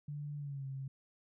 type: tone with pitch glide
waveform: sine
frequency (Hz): 146.4 to 135.03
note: D3 to C#3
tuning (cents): -5 to -45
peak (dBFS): -39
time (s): 0.08-0.88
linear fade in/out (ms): 5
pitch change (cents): -140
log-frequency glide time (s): 0.37-0.66
effects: none